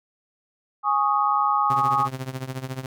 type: chord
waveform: sine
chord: Ab suspended fourth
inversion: none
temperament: just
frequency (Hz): 830.6 / 1107.5 / 1245.9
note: Ab5 / Db6 / Eb6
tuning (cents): 0 / -2 / +2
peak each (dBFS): -23 / -23 / -22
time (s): 0.83-2.09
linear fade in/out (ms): 50
type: tone with tremolo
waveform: sawtooth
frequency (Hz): 130.81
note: C3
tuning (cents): 0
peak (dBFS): -22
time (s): 1.7-2.86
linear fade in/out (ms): 2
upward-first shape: triangle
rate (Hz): 14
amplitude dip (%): 90
effects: none